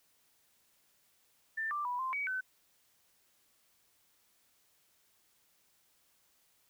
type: tone with pitch steps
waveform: sine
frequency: 1783 / 1179 / 982 / 1043 / 2265 / 1518 Hz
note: A6 / D6 / B5 / C6 / C#7 / F#6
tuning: +22 / +6 / -10 / -6 / +37 / +44 cents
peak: -33 dBFS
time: 1.57-2.41 s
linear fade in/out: 10 ms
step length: 140 ms
effects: white hiss -71 dBFS RMS until 6.69 s